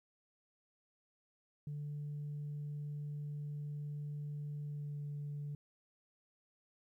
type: tone with pitch glide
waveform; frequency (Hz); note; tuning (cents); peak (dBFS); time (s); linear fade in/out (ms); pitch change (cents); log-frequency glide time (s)
sine; 146.83 to 145.56; D3 to D3; 0 to -15; -38; 1.67-5.55; 2; -15; 4.64-5
effects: tanh soft clip ceiling -37 dBFS + 13-bit